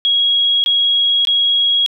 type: tone bursts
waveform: sine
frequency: 3308 Hz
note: G#7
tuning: 8 cents flat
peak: -11 dBFS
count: 3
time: 0.05-1.862 s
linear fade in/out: 0 ms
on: 590 ms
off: 21 ms
effects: none